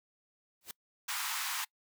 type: noise with exponential growth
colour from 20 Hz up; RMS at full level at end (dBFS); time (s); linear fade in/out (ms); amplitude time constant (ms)
white; -38; 0.61-0.71; 2; 20
type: high-pass noise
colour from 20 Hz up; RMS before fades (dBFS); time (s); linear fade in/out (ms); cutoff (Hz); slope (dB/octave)
pink; -36; 1.08-1.65; 10; 880; 48
effects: noise-tail reverb RT60 0.1 s tail -25 dB re dry